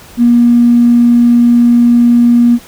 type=tone with tanh clipping; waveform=triangle; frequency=238.6 Hz; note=A#3; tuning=41 cents sharp; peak=-3 dBFS; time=0.17-2.59 s; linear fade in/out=50 ms; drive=2 dB; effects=pink hiss -36 dBFS RMS until 2.67 s